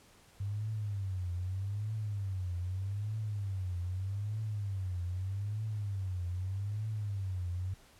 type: tone with vibrato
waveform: sine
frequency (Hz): 98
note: G2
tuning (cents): 0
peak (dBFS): -33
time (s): 0.4-7.74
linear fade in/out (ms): 5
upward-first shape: triangle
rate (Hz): 0.81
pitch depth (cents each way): 200
effects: pink hiss -61 dBFS RMS until 7.99 s + low-pass 12000 Hz 12 dB/octave